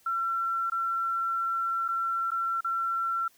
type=tone with dropouts; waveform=sine; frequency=1354 Hz; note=E6; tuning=46 cents sharp; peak=-26 dBFS; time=0.06-3.28 s; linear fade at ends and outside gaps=5 ms; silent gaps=0.7-0.719 / 1.881-1.886 / 2.306-2.316 / 2.608-2.645 s; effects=white hiss -62 dBFS RMS until 3.37 s